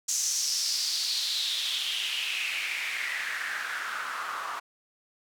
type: noise with band-pass filter sweep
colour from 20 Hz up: white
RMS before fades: -31 dBFS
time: 0.08-4.6 s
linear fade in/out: 10 ms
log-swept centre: 6500 to 1100 Hz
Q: 4.5
effects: none